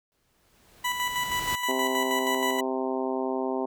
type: noise with exponential growth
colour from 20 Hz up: pink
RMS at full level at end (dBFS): -34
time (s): 0.12-1.55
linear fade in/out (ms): 0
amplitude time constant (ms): 310
type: tone with tremolo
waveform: 20% pulse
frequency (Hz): 987.8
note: B5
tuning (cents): 0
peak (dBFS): -20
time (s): 0.84-2.61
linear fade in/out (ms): 10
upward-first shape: square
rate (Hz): 6.3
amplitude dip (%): 45
type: harmonic tone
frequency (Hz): 130.81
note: C3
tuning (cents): 0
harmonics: 2 / 3 / 4 / 5 / 6 / 7 / 8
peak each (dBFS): -31 / -30 / -36 / -34 / -37 / -36 / -41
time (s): 1.68-3.66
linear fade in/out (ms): 10
effects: none